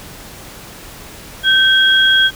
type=tone pair together; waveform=sine; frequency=1550 / 3287 Hz; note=G6 / G#7; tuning=-20 / -19 cents; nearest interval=octave + minor second; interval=1301 cents; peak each=-11 dBFS; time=1.43-2.31 s; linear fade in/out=50 ms; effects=pink hiss -35 dBFS RMS until 2.35 s